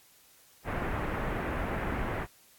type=low-pass noise; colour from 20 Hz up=pink; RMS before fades=-33 dBFS; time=0.64-2.27 s; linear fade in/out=50 ms; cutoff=2100 Hz; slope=24 dB/octave; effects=white hiss -60 dBFS RMS until 2.58 s + AAC 64 kbps